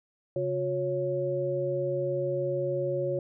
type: tone cluster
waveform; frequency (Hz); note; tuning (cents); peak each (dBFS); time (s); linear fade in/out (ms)
sine; 137.2 / 360 / 553; C#3 / F#4 / C#5; -17 / -47 / -4; -34 / -31 / -29; 0.36-3.19; 2
effects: none